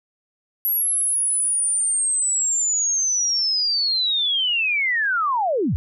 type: linear sweep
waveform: sine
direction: down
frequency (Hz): 11630 to 57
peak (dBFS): -18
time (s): 0.65-5.76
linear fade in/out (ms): 0
effects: none